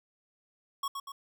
square tone with echo, 1105 Hz, C#6, 6 cents flat, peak -31 dBFS, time 0.83-0.88 s, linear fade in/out 5 ms, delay 120 ms, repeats 2, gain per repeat -5 dB, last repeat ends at 1.12 s, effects none

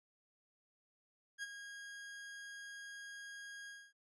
40% pulse tone with ADSR envelope, 1634 Hz, G#6, 29 cents flat, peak -38 dBFS, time 1.38-3.93 s, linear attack 49 ms, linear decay 27 ms, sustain -9 dB, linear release 250 ms, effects resampled to 22050 Hz

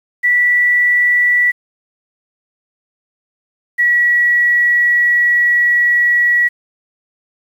sine tone pair in turn, 1957 / 1930.1 Hz, B6 / B6, -16 / -40 cents, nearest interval unison, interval 24 cents, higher first, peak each -9 dBFS, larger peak neither, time 0.23-1.52 / 3.78-6.49 s, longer second, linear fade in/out 20 ms, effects 7-bit

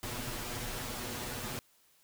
pink noise with comb filter, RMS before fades -39 dBFS, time 0.03-1.59 s, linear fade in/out 0 ms, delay 8.2 ms, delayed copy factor +0.7, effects white hiss -67 dBFS RMS until 2.03 s

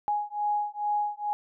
sine beating tone pair, 830.6 / 832.9 Hz, G#5 / G#5, 0 / +5 cents, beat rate 2.3 Hz, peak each -29 dBFS, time 0.08-1.33 s, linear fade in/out 0 ms, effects none

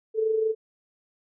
sine tone with amplitude modulation, 440 Hz, A4, in tune, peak -19 dBFS, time 0.14-0.55 s, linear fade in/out 50 ms, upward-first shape sine, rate 25.3 Hz, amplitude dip 50%, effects none

